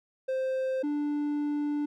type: tone pair in turn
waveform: triangle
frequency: 523.3 / 293.7 Hz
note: C5 / D4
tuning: 0 / 0 cents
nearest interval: minor seventh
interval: 1000 cents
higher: first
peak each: -25 dBFS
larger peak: neither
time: 0.28-0.83 / 0.83-1.86 s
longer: second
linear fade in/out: 10 ms
effects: none